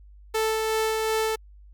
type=tone with tremolo; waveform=sawtooth; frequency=440 Hz; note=A4; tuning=in tune; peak=-18 dBFS; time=0.34-1.36 s; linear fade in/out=10 ms; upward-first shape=sine; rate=2.7 Hz; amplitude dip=25%; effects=added 50 Hz sine -46 dBFS peak until 1.73 s + Opus 48 kbps